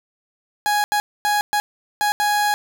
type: tone bursts at uneven times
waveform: 30% pulse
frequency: 830.6 Hz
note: G#5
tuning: in tune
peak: -14 dBFS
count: 6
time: 0.66-0.84 / 0.92-1 / 1.25-1.41 / 1.53-1.6 / 2.01-2.12 / 2.2-2.54 s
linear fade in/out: 0 ms
effects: none